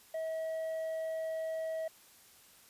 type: tone with tanh clipping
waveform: sine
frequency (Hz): 643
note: E5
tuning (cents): -43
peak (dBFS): -35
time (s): 0.14-1.88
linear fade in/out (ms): 5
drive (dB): 4
effects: white hiss -60 dBFS RMS until 2.69 s + resampled to 32000 Hz